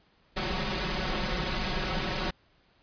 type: noise with comb filter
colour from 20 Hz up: pink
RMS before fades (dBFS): -30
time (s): 0.36-2.31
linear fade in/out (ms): 10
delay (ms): 5.4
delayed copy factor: +0.95
effects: pink hiss -65 dBFS RMS until 2.82 s + resampled to 11025 Hz